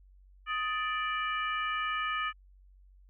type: harmonic tone with a mistuned harmonic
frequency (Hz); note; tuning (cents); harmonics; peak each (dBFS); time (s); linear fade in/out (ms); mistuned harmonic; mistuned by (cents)
587.3; D5; 0; 2 / 3 / 4 / 5; -32 / -36 / -38 / -40; 0.46-2.33; 50; 2; +110
effects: added 47 Hz sine -55 dBFS peak until 3.09 s